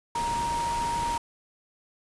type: tone in noise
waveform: sine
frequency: 938 Hz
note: A#5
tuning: 11 cents sharp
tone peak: -26 dBFS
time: 0.15-1.18 s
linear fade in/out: 5 ms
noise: pink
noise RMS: -35 dBFS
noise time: 0.15-1.18 s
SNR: +6 dB
effects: resampled to 24000 Hz